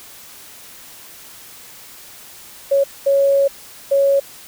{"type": "tone bursts at uneven times", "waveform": "sine", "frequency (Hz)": 554.4, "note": "C#5", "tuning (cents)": 0, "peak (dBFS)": -11, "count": 3, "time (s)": [[2.71, 2.84], [3.06, 3.48], [3.91, 4.2]], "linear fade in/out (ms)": 10, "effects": ["white hiss -40 dBFS RMS until 4.47 s"]}